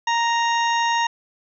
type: harmonic tone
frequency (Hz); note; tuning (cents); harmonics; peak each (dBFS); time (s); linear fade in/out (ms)
932.3; A#5; 0; 1 / 2 / 3 / 4 / 6 / 7; -19 / -25 / -29 / -31 / -35 / -36; 0.07-1.07; 5
effects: none